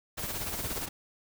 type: noise with tremolo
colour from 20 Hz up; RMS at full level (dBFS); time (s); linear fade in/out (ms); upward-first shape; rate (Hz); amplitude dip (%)
pink; -35; 0.17-0.89; 10; sine; 17; 70
type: noise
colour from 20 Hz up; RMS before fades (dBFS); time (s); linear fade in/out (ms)
blue; -38; 0.19-0.86; 5
effects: none

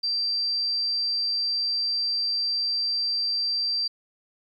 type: tone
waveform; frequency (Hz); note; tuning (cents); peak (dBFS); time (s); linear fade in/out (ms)
sine; 4699; D8; 0; -23; 0.03-3.88; 10
effects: 10-bit

